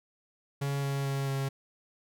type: tone with pitch steps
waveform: 45% pulse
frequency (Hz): 140 / 138.79 / 137.59 / 136.41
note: C#3 / C#3 / C#3 / C#3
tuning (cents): +18 / +2 / -13 / -27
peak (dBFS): -29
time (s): 0.61-1.49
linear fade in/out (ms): 10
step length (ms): 220
effects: none